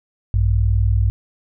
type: tone pair together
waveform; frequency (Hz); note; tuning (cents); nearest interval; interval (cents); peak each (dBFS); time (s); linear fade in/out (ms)
sine; 59.16 / 99.5; A#1 / G2; +26 / +26; major sixth; 900; -16; 0.34-1.1; 0
effects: none